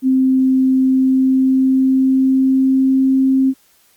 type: tone with pitch glide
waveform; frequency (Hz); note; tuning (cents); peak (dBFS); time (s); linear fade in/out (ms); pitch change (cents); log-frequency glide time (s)
sine; 261.6 to 265.3; C4 to C4; 0 to +24; -10; 0.02-3.54; 50; +24; 0.76-3.12
effects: white hiss -54 dBFS RMS until 3.96 s + Opus 32 kbps